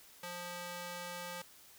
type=tone with high-pass filter; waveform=square; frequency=176.1 Hz; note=F3; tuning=15 cents sharp; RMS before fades=-44 dBFS; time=0.23-1.42 s; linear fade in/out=5 ms; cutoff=560 Hz; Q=0.54; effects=white hiss -59 dBFS RMS until 1.78 s